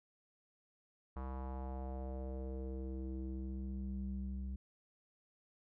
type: tone with low-pass filter sweep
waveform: square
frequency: 65.41 Hz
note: C2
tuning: in tune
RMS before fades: -42 dBFS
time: 1.16-4.56 s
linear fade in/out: 5 ms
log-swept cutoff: 1100 to 150 Hz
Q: 2.9
effects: none